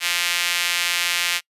sawtooth tone with high-pass filter, 174.61 Hz, F3, in tune, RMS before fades -22 dBFS, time 0-1.41 s, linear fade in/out 50 ms, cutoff 2400 Hz, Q 1.5, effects noise-tail reverb RT60 0.1 s tail -26 dB re dry + resampled to 32000 Hz

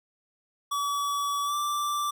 square tone with pitch glide, 1142 to 1172.8 Hz, D6 to D6, -49 to -3 cents, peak -27 dBFS, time 0.71-2.11 s, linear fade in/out 10 ms, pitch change +46 cents, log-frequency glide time 1.44-1.55 s, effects none

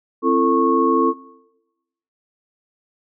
sine tone cluster, 264.3 / 337.9 / 446.7 / 1098 Hz, C4 / E4 / A4 / C#6, +18 / +43 / +26 / -17 cents, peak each -19 dBFS, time 0.22-1.14 s, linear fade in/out 50 ms, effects noise-tail reverb RT60 1.0 s tail -21 dB re dry

